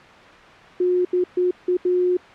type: tone bursts at uneven times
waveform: sine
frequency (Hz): 360.5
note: F#4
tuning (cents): -45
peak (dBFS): -16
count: 5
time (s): 0.8-1.05 / 1.13-1.24 / 1.37-1.51 / 1.68-1.77 / 1.85-2.17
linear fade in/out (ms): 5
effects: white hiss -43 dBFS RMS until 2.34 s + low-pass 2000 Hz 12 dB/octave